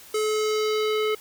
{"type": "tone with low-pass filter sweep", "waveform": "square", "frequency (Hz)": 429.8, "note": "A4", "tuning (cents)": -41, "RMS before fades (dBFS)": -24, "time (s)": [0.14, 1.15], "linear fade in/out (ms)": 5, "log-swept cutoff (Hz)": [9500, 2800], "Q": 1.7, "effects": ["white hiss -47 dBFS RMS until 1.2 s"]}